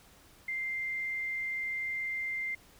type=tone; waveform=sine; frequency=2093 Hz; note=C7; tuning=in tune; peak=-32 dBFS; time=0.48-2.55 s; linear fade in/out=5 ms; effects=pink hiss -59 dBFS RMS until 2.79 s